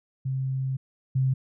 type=tone pair in turn; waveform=sine; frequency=132.5 / 131.66 Hz; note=C3 / C3; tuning=+22 / +11 cents; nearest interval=unison; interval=11 cents; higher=first; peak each=-25 / -20 dBFS; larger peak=second; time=0.25-0.77 / 1.15-1.34 s; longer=first; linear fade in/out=10 ms; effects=none